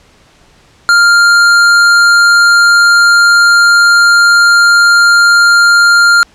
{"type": "tone", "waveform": "square", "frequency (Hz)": 1399, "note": "F6", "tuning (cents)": 3, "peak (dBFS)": -4, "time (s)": [0.89, 6.23], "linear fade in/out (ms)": 0, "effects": ["pink hiss -45 dBFS RMS until 6.34 s", "low-pass 7000 Hz 12 dB/octave"]}